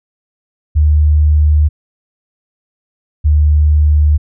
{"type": "tone pair in turn", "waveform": "sine", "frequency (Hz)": [75.5, 75.1], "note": ["D2", "D2"], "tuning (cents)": [48, 39], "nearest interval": "unison", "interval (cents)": 9, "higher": "first", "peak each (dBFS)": -6, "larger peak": "neither", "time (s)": [[0.75, 1.69], [3.24, 4.18]], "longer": "neither", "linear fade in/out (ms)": 20, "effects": []}